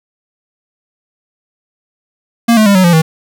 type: tone with pitch steps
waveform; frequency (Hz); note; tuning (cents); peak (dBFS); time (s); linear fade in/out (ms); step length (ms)
square; 233.1 / 216.2 / 200.6 / 186.08 / 172.62 / 160.13; A#3 / A3 / G3 / F#3 / F3 / E3; 0 / -30 / +40 / +10 / -20 / -50; -6; 2.48-3.02; 10; 90
effects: none